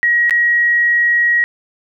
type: tone with dropouts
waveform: sine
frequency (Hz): 1900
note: A#6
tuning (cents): +33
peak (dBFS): -10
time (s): 0.03-1.44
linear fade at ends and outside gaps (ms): 0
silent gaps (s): 0.296-0.308
effects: none